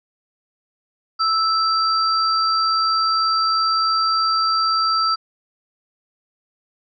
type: tone pair together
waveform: sine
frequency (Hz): 1318.5 / 4699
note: E6 / D8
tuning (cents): 0 / 0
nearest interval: octave + minor seventh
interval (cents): 2200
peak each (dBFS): -17 / -21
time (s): 1.19-5.16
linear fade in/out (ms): 20
effects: none